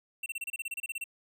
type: tone bursts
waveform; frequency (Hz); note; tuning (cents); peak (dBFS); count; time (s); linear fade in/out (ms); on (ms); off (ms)
square; 2712; E7; +49; -34; 14; 0.23-1.041; 5; 31; 29
effects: none